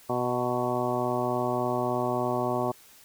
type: harmonic tone with a mistuned harmonic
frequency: 123.47 Hz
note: B2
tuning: in tune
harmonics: 1 / 2 / 3 / 4 / 5 / 6 / 7 / 8 / 9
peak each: -35 / -33 / -31 / -38 / -31 / -33 / -35 / -39 / -35 dBFS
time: 0.09-2.72 s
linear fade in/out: 10 ms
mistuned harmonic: 7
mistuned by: +33 cents
effects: white hiss -54 dBFS RMS until 3.04 s